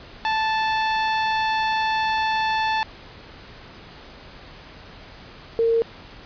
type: tone pair in turn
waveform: sawtooth / sine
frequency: 878 / 458.2 Hz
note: A5 / A#4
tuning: -4 / -30 cents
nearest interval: major seventh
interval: 1126 cents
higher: first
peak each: -16 dBFS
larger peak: neither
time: 0.25-2.83 / 5.59-5.82 s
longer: first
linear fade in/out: 0 ms
effects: pink hiss -43 dBFS RMS until 6.25 s + resampled to 11025 Hz